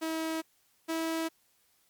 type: tone pair in turn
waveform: sawtooth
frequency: 321.5 / 325.2 Hz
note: E4 / E4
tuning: -43 / -23 cents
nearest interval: unison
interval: 20 cents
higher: second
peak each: -27 / -26 dBFS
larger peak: second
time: 0.01-0.42 / 0.88-1.29 s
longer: neither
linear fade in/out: 20 ms
effects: white hiss -69 dBFS RMS until 1.89 s + MP3 96 kbps